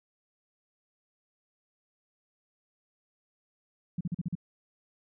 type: tone bursts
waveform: sine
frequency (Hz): 173.3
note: F3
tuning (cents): -13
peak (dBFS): -28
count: 6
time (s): 3.98-4.353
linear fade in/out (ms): 5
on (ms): 28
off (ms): 41
effects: none